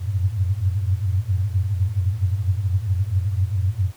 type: tone cluster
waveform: sine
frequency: 88.8 / 93.2 / 100.8 / 112.4 Hz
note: F2 / F#2 / G2 / A2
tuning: +29 / +13 / +49 / +37 cents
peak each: -25 / -22 / -24 / -28 dBFS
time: 0-3.92 s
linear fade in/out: 50 ms
effects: pink hiss -50 dBFS RMS until 3.96 s